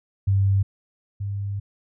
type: tone pair in turn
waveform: sine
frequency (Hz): 98 / 100.12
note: G2 / G2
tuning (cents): 0 / +37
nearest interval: unison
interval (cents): 37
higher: second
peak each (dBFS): -16 / -25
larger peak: first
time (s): 0.27-0.63 / 1.2-1.6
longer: second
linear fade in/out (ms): 10
effects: none